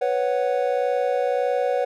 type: chord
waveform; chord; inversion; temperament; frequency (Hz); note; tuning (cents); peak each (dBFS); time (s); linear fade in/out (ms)
triangle; B suspended second; none; just; 493.9 / 555.6 / 740.8; B4 / C#5 / F#5; 0 / +4 / +2; -21 / -22 / -24; 0.01-1.85; 10
effects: none